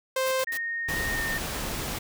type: tone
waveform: sawtooth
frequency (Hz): 523.3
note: C5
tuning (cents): 0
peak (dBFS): -20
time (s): 0.16-0.44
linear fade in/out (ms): 5
type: noise bursts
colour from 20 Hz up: white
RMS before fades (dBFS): -37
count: 3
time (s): 0.26-0.575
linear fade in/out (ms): 5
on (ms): 57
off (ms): 72
type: tone with pitch glide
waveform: sine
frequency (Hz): 1851 to 1822.4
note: A#6 to A#6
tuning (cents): -13 to -40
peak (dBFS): -28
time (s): 0.47-1.38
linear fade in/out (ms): 5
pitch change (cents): -27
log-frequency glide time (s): 1.1-1.21
type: noise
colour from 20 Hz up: pink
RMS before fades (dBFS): -32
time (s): 0.88-1.99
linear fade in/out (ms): 10
effects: none